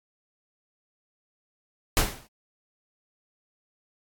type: noise with exponential decay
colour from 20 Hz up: pink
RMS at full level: -18 dBFS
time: 1.97-2.27 s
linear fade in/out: 0 ms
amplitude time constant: 64 ms
effects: AAC 64 kbps